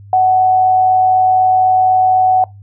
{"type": "tone with amplitude modulation", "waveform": "sine", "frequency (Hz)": 746, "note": "F#5", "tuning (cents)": 14, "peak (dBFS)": -6, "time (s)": [0.13, 2.44], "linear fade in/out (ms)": 2, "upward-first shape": "sine", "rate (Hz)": 108, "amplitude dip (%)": 30, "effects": ["noise-tail reverb RT60 0.2 s tail -22 dB re dry", "added 100 Hz sine -34 dBFS peak until 2.62 s"]}